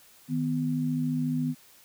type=tone pair together; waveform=sine; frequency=155.7 / 249.8 Hz; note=D#3 / B3; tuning=+2 / +20 cents; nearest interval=minor sixth; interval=818 cents; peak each=-29 / -27 dBFS; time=0.28-1.55 s; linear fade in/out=50 ms; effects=white hiss -56 dBFS RMS until 1.84 s